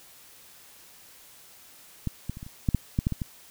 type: clicks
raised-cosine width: 5 ms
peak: -15 / -18 / -27 / -26 / -30 / -10 / -9 / -11 / -11 / -16 / -17 dBFS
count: 11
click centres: 2.073 / 2.296 / 2.371 / 2.429 / 2.465 / 2.688 / 2.747 / 2.989 / 3.069 / 3.123 / 3.218 s
effects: white hiss -52 dBFS RMS until 3.5 s